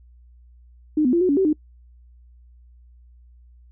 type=tone with pitch steps; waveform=sine; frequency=305.3 / 250.6 / 342.5 / 366.8 / 283.5 / 383.2 / 304.8 Hz; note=D#4 / B3 / F4 / F#4 / C#4 / G4 / D#4; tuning=-33 / +25 / -34 / -15 / +39 / -39 / -36 cents; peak=-15 dBFS; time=0.97-1.53 s; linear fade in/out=5 ms; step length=80 ms; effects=noise-tail reverb RT60 0.1 s tail -25 dB re dry + added 60 Hz sine -47 dBFS peak until 3.71 s